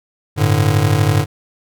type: chord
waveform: square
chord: G suspended second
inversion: none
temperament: just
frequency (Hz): 98 / 110.25 / 147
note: G2 / A2 / D3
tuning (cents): 0 / +4 / +2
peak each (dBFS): -17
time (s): 0.36-1.26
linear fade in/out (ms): 50
effects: none